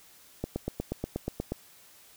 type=click train; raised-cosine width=2 ms; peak=-17 dBFS; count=10; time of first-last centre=0.44-1.52 s; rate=8.33 Hz; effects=white hiss -56 dBFS RMS until 2.16 s